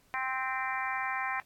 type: harmonic tone with a mistuned harmonic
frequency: 261.6 Hz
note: C4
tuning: in tune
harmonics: 3 / 4 / 5 / 6 / 7 / 8 / 9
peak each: -37 / -36 / -41 / -40 / -37 / -40 / -40 dBFS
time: 0.14-1.4 s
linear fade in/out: 0 ms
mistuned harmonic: 8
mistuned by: -28 cents
effects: pink hiss -66 dBFS RMS until 1.45 s + AAC 64 kbps